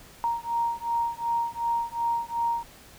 sine beating tone pair, 932.3 / 935 Hz, A#5 / A#5, 0 / +5 cents, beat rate 2.7 Hz, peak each -28 dBFS, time 0.24-2.63 s, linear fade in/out 0 ms, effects pink hiss -50 dBFS RMS until 2.98 s

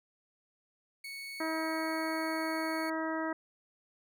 30% pulse tone, 2217 Hz, C#7, in tune, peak -38 dBFS, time 1.04-2.9 s, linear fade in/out 5 ms
harmonic tone, 320 Hz, D#4, 49 cents sharp, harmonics 1 / 2 / 3 / 4 / 5 / 6, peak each -35 / -38 / -40 / -41 / -42 / -43 dBFS, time 1.4-3.33 s, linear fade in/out 5 ms
effects none

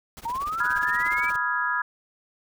pink noise with tremolo, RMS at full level -39 dBFS, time 0.17-1.36 s, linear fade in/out 0 ms, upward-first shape triangle, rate 17 Hz, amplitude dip 100%
sine linear sweep, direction up, 892 to 2349 Hz, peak -26 dBFS, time 0.25-1.3 s, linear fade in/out 5 ms
sine chord, F half-diminished seventh, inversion second, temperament equal with one note detuned, 987.8 / 1253.2 / 1396.9 / 1661.2 Hz, Cb6 / Eb6 / F6 / Ab6, 0 / +12 / 0 / 0 cents, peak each -29 / -30 / -30 / -26 dBFS, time 0.6-1.82 s, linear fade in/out 5 ms
effects none

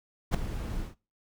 brown noise with ADSR envelope, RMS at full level -20 dBFS, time 0.31-0.95 s, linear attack 35 ms, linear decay 4 ms, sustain -14 dB, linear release 150 ms, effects noise-tail reverb RT60 0.3 s tail -21 dB re dry

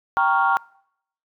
sine chord, G half-diminished seventh, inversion none, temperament equal, 784 / 932.3 / 1108.7 / 1396.9 Hz, G5 / Bb5 / Db6 / F6, 0 / 0 / 0 / 0 cents, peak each -21 dBFS, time 0.17-0.57 s, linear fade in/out 0 ms, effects noise-tail reverb RT60 0.7 s tail -24 dB re dry + tanh soft clip ceiling -7 dBFS

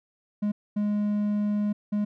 triangle tone bursts at uneven times, 207.7 Hz, G#3, in tune, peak -21 dBFS, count 3, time 0.42-0.52 / 0.76-1.73 / 1.92-2.05 s, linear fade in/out 10 ms, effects none

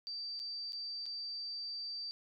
sine tone with dropouts, 4653 Hz, D8, 17 cents flat, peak -39 dBFS, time 0.07-2.11 s, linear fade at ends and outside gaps 0 ms, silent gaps 0.393-0.399 / 0.722-0.731 / 1.057-1.063 s, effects none

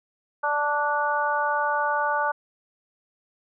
harmonic tone with a mistuned harmonic, 293.7 Hz, D4, in tune, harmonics 2 / 3 / 4 / 5, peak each -29 / -25 / -28 / -27 dBFS, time 0.43-2.32 s, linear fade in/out 10 ms, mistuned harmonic 4, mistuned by -16 cents, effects none

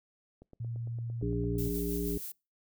click train, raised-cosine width 2 ms, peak -38 dBFS, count 13, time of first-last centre 0.42-1.781 s, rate 8.82 Hz
sine tone, 116.7 Hz, A#2, 2 cents sharp, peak -34 dBFS, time 0.6-1.69 s, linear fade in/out 5 ms
harmonic tone, 58.27 Hz, A#1, in tune, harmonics 1 / 3 / 5 / 7, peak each -36 / -36 / -36 / -36 dBFS, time 1.22-2.18 s, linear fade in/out 5 ms
violet noise with tremolo, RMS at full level -40 dBFS, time 1.58-2.32 s, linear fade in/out 5 ms, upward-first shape sine, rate 6.3 Hz, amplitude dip 35%
effects noise-tail reverb RT60 0.3 s tail -26 dB re dry

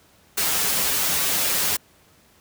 white noise with comb filter, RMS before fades -22 dBFS, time 0.37-1.77 s, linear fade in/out 10 ms, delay 8.4 ms, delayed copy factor -0.65, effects pink hiss -56 dBFS RMS until 2.4 s + high-pass 60 Hz 12 dB/octave

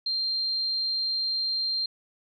sine tone, 4176 Hz, C8, 4 cents flat, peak -25 dBFS, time 0.06-1.86 s, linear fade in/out 5 ms, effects none

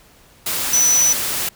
sine tone in noise, 5960 Hz, F#8, 12 cents sharp, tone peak -12 dBFS, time 0.73-1.13 s, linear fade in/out 5 ms, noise white, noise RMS -22 dBFS, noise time 0.46-1.49 s, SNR +7 dB, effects pink hiss -50 dBFS RMS until 1.55 s

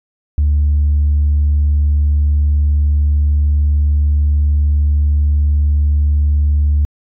sine tone, 73.42 Hz, D2, in tune, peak -8 dBFS, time 0.38-6.85 s, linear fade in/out 0 ms, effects tanh soft clip ceiling -7 dBFS

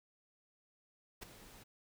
pink noise with ADSR envelope, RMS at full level -43 dBFS, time 1.21-1.64 s, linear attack 20 ms, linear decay 6 ms, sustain -14 dB, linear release 18 ms, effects none

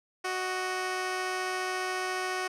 10% pulse tone pair together, 370.5 / 622.3 Hz, F#4 / D#5, +2 / 0 cents, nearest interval major sixth, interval 898 cents, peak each -22 / -33 dBFS, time 0.24-2.48 s, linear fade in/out 10 ms, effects low-pass 9000 Hz 12 dB/octave

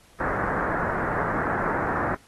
white low-pass noise, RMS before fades -27 dBFS, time 0.2-2.15 s, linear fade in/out 5 ms, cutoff 1700 Hz, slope 48 dB/octave, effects pink hiss -56 dBFS RMS until 2.27 s + AAC 32 kbps

